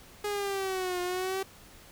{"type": "linear two-way sweep", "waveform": "sawtooth", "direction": "down then up", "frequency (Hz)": [416.1, 355.8, 387.3], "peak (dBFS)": -26, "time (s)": [0.24, 1.43], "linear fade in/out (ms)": 5, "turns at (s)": 1.01, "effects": ["pink hiss -53 dBFS RMS until 1.91 s"]}